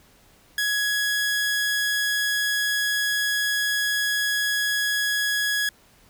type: tone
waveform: sawtooth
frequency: 1672 Hz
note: G#6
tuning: 11 cents sharp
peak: -18 dBFS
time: 0.58-5.69 s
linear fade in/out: 2 ms
effects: pink hiss -56 dBFS RMS until 6.09 s